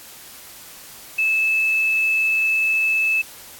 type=tone with quantisation; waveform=sine; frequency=2615 Hz; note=E7; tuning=15 cents flat; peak=-16 dBFS; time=1.18-3.22 s; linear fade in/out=10 ms; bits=7; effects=white hiss -41 dBFS RMS until 3.59 s + AAC 64 kbps